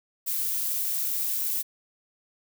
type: noise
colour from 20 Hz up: violet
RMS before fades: -28 dBFS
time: 0.26-1.63 s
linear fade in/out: 20 ms
effects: none